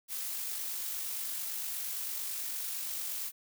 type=noise with amplitude modulation; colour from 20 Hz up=blue; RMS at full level=-36 dBFS; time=0.08-3.32 s; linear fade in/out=50 ms; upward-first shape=sine; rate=48.8 Hz; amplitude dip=25%; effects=none